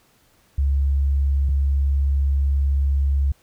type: tone pair in turn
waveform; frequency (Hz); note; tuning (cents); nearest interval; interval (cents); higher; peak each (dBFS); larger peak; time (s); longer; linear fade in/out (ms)
sine; 69.3 / 69.3; C#2 / C#2; 0 / 0; unison; 0; neither; -16; neither; 0.58-1.49 / 1.49-3.32; second; 5
effects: pink hiss -59 dBFS RMS until 3.42 s